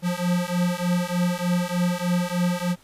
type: beating tone pair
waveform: square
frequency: 175.6 / 178.9 Hz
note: F3 / F3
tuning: +10 / +42 cents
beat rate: 3.3 Hz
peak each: -25 dBFS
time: 0.02-2.76 s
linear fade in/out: 50 ms
effects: pink hiss -55 dBFS RMS until 2.83 s + resampled to 32000 Hz